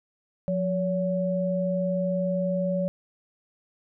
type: tone pair together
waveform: sine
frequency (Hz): 178.7 / 565.8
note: F3 / C#5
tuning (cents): +40 / +35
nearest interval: octave + minor sixth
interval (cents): 1995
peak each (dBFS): -26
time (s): 0.48-2.88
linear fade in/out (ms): 0
effects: none